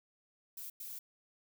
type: noise bursts at uneven times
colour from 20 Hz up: violet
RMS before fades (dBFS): -45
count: 2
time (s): 0.57-0.7 / 0.8-0.99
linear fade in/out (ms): 5
effects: none